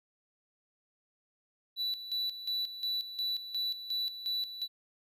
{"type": "tone with tremolo", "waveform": "triangle", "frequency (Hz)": 3957, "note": "B7", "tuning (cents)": 3, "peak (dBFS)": -29, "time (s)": [1.76, 4.68], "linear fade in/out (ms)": 50, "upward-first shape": "square", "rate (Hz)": 2.8, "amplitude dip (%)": 70, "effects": []}